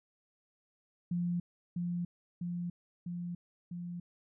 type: tone with echo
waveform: sine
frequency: 174.61 Hz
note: F3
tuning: in tune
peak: -30 dBFS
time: 1.11-1.4 s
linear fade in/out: 5 ms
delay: 650 ms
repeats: 4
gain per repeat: -2 dB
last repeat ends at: 4 s
effects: none